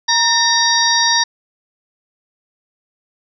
harmonic tone with a mistuned harmonic, 940 Hz, A#5, 14 cents sharp, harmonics 1 / 2 / 4 / 5 / 6, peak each -18 / -18 / -18 / -18 / -18 dBFS, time 0.08-1.24 s, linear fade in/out 10 ms, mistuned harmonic 2, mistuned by -60 cents, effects none

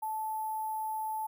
sine tone with sample-and-hold, 872 Hz, A5, 16 cents flat, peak -32 dBFS, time 0.02-1.27 s, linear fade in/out 10 ms, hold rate 11025 Hz, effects none

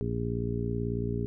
harmonic tone, 58.27 Hz, A#1, in tune, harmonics 1 / 2 / 3 / 4 / 5 / 6 / 7, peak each -37 / -32 / -37 / -36 / -40 / -44 / -35 dBFS, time 0.01-1.26 s, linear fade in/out 0 ms, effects none

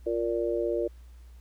harmonic tone, 116.54 Hz, A#2, in tune, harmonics 3 / 4 / 5, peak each -29 / -30 / -31 dBFS, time 0.06-0.88 s, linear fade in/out 10 ms, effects added 60 Hz sine -46 dBFS peak until 1.4 s + pink hiss -65 dBFS RMS until 1.4 s

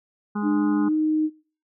harmonic tone, 207.7 Hz, G#3, in tune, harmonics 1 / 2 / 4 / 5 / 6 / 7, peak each -24 / -36 / -36 / -38 / -37 / -40 dBFS, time 0.35-0.89 s, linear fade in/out 10 ms
sine tone with pitch glide, 300.4 to 310.1 Hz, D4 to D#4, +39 to -6 cents, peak -19 dBFS, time 0.42-1.3 s, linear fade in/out 50 ms, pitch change +55 cents, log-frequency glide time 0.84-0.93 s
effects noise-tail reverb RT60 0.4 s tail -22 dB re dry

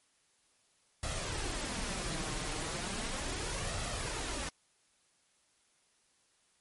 pink noise with flanger, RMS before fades -37 dBFS, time 1.03-4.49 s, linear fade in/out 2 ms, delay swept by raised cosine 1.5 to 6.6 ms, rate 0.36 Hz, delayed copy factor +0.5, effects white hiss -71 dBFS RMS until 6.6 s + MP3 48 kbps

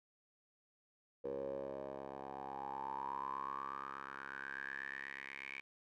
10% pulse tone with band-pass filter sweep, 68.2 Hz, C#2, 28 cents flat, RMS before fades -45 dBFS, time 1.24-5.61 s, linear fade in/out 10 ms, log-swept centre 500 to 2300 Hz, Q 9.6, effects none

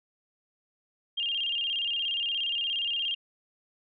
sine tone with vibrato, 3000 Hz, F#7, 23 cents sharp, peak -27 dBFS, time 1.17-3.15 s, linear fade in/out 10 ms, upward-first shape square, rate 17 Hz, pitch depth 110 cents each way, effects none

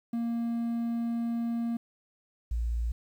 triangle / sine tone pair in turn, 233.1 / 57.94 Hz, A#3 / A#1, 0 / -10 cents, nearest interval 2 octaves, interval 2410 cents, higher first, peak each -26 / -27 dBFS, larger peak first, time 0.13-1.77 / 2.51-2.92 s, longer first, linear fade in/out 5 ms, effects 10-bit

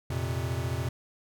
square chord, F suspended fourth, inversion none, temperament equal, 87.31 / 116.54 / 130.81 Hz, F2 / Bb2 / C3, 0 / 0 / 0 cents, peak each -34 dBFS, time 0.1-0.89 s, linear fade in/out 5 ms, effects none

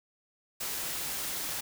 white noise, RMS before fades -35 dBFS, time 0.6-1.61 s, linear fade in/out 10 ms, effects none

